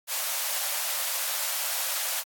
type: high-pass noise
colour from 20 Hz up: white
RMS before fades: -29 dBFS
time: 0.07-2.24 s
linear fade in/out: 50 ms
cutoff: 520 Hz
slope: 96 dB/octave
effects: AAC 64 kbps